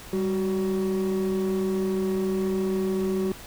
triangle tone pair together, 196 / 374.9 Hz, G3 / F#4, 0 / +23 cents, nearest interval major seventh, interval 1123 cents, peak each -23 / -22 dBFS, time 0.13-3.32 s, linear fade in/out 2 ms, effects tanh soft clip ceiling -18 dBFS + pink hiss -43 dBFS RMS until 3.46 s

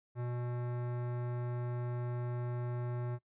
sine tone with hard clipping, 121.8 Hz, B2, 24 cents flat, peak -37 dBFS, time 0.15-3.19 s, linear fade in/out 50 ms, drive 18 dB, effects noise-tail reverb RT60 0.1 s tail -22 dB re dry + resampled to 8000 Hz

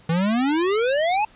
square exponential sweep, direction up, 158.9 to 882 Hz, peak -19 dBFS, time 0.09-1.25 s, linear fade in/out 5 ms, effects pink hiss -52 dBFS RMS until 1.35 s + resampled to 8000 Hz

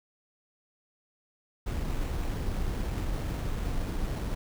brown noise with sample-and-hold, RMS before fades -31 dBFS, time 1.66-4.35 s, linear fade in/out 10 ms, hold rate 4900 Hz, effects none

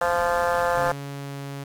pink low-pass noise, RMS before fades -37 dBFS, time 0.01-0.92 s, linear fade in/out 2 ms, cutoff 12000 Hz, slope 12 dB/octave
harmonic tone, 173.5 Hz, F3, 11 cents flat, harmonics 3 / 4 / 5 / 6 / 7 / 8 / 9 / 10, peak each -24 / -26 / -28 / -30 / -31 / -32 / -33 / -34 dBFS, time 0.01-0.92 s, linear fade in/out 5 ms
sawtooth tone with pitch glide, 140.6 to 139.63 Hz, C#3 to C#3, +25 to +13 cents, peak -28 dBFS, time 0.77-1.64 s, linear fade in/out 5 ms, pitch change -12 cents, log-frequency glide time 1.03-1.38 s
effects none

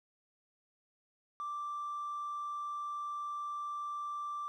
sine tone with hard clipping, 1174.7 Hz, D6, in tune, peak -37 dBFS, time 1.4-4.48 s, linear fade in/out 0 ms, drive 1 dB, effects none

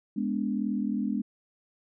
sine chord, G# diminished, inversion none, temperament equal with one note detuned, 207.7 / 246.9 / 290.3 Hz, G#3 / B3 / D4, 0 / 0 / -20 cents, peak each -29 / -31 / -33 dBFS, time 0.16-1.22 s, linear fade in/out 10 ms, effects none

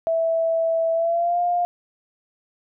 sine tone with pitch glide, 657 to 704.2 Hz, E5 to F5, -6 to +14 cents, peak -18 dBFS, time 0.07-1.65 s, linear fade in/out 0 ms, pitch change +120 cents, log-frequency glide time 0.93-1.4 s, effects none

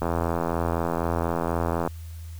click train, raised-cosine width 1 ms, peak -11 dBFS, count 157, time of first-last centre 0.02-1.875 s, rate 84.1 Hz, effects added 82 Hz sine -35 dBFS peak until 2.39 s + white hiss -53 dBFS RMS until 2.39 s

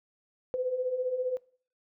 sine beating tone pair, 493.9 / 508.9 Hz, B4 / C5, 0 / -48 cents, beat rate 15 Hz, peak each -35 / -29 dBFS, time 0.54-1.37 s, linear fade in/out 0 ms, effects noise-tail reverb RT60 0.5 s tail -23 dB re dry

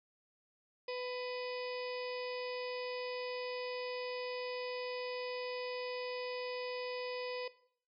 harmonic tone with a mistuned harmonic, 498.5 Hz, B4, 16 cents sharp, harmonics 1 / 2 / 4 / 5 / 6 / 7 / 8 / 9 / 10, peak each -38 / -48 / -51 / -49 / -55 / -58 / -59 / -55 / -50 dBFS, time 0.88-7.48 s, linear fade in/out 5 ms, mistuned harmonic 8, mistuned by -54 cents, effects noise-tail reverb RT60 0.6 s tail -18 dB re dry

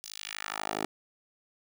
10% pulse tone with high-pass filter sweep, 52.2 Hz, G#1, 10 cents sharp, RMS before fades -37 dBFS, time 0.04-0.85 s, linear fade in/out 0 ms, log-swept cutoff 5700 to 370 Hz, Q 1.4, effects none

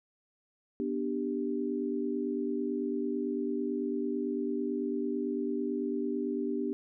sine chord, G major, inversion first, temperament just, 245 / 294 / 392 Hz, B3 / D4 / G4, -14 / +2 / 0 cents, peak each -34 dBFS, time 0.8-6.73 s, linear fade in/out 0 ms, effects none

